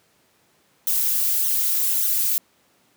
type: noise with flanger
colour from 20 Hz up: violet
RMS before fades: -21 dBFS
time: 0.87-2.38 s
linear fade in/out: 0 ms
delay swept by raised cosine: 0.4 to 5.2 ms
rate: 1.7 Hz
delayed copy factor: -1
effects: pink hiss -61 dBFS RMS until 2.96 s + high-pass 150 Hz 12 dB/octave